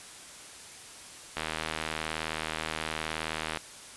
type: click train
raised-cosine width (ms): 0.3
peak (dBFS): -15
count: 175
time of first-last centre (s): 1.37-3.573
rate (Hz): 79
effects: white hiss -47 dBFS RMS until 3.96 s + resampled to 24000 Hz